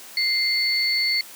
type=tone pair together; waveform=sine; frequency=2093 / 4437 Hz; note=C7 / C#8; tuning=0 / +1 cents; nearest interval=octave + minor second; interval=1301 cents; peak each=-23 / -21 dBFS; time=0.17-1.21 s; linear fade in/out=2 ms; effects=white hiss -42 dBFS RMS until 1.35 s + high-pass 200 Hz 12 dB/octave